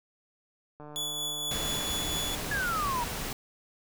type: click train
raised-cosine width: 1 ms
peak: -32 dBFS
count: 240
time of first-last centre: 0.8-2.404 s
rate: 149 Hz
type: tone with tremolo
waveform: sawtooth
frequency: 3429 Hz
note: A7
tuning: 45 cents flat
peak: -27 dBFS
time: 0.96-2.35 s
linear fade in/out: 0 ms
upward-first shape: triangle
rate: 4.3 Hz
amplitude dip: 35%
type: noise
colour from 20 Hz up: pink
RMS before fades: -35 dBFS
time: 1.51-3.33 s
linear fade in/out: 2 ms
type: exponential sweep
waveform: sine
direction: down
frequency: 1715 to 932.3 Hz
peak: -28 dBFS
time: 2.51-3.04 s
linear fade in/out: 5 ms
effects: none